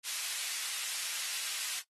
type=high-pass noise; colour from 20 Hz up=pink; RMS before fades=-37 dBFS; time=0.03-1.83 s; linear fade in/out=50 ms; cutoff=2500 Hz; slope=12 dB/octave; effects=noise-tail reverb RT60 0.1 s tail -18 dB re dry + AAC 32 kbps